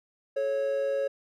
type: tone pair together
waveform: triangle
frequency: 431.6 / 551 Hz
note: A4 / C#5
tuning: -33 / -11 cents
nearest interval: major third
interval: 422 cents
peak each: -32 / -24 dBFS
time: 0.36-1.08 s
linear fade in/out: 10 ms
effects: none